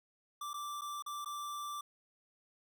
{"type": "tone with dropouts", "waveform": "square", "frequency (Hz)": 1173, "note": "D6", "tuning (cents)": -2, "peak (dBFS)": -40, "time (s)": [0.41, 1.81], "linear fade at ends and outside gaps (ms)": 5, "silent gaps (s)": [[0.533, 0.54], [0.811, 0.817], [1.024, 1.062], [1.247, 1.258]], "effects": []}